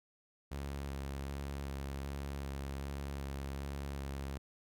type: tone with vibrato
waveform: sawtooth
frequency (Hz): 69.3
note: C#2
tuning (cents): 0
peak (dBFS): -35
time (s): 0.51-4.38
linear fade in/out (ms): 10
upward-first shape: square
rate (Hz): 1.3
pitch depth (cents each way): 15
effects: none